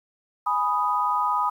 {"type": "chord", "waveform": "sine", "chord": "G# minor", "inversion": "none", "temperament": "equal", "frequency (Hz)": [830.6, 987.8, 1244.5], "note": ["G#5", "B5", "D#6"], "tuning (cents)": [0, 0, 0], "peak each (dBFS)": [-28, -24, -24], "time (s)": [0.46, 1.5], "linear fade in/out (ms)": 10, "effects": ["9-bit"]}